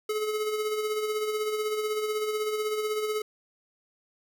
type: tone with tremolo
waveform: square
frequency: 427.7 Hz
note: A4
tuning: 49 cents flat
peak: -26 dBFS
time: 0.09-3.22 s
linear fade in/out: 5 ms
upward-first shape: sine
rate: 16 Hz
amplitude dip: 45%
effects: none